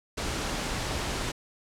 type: noise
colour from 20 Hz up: pink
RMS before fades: -31 dBFS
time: 0.17-1.32 s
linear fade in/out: 10 ms
effects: low-pass 8000 Hz 12 dB/octave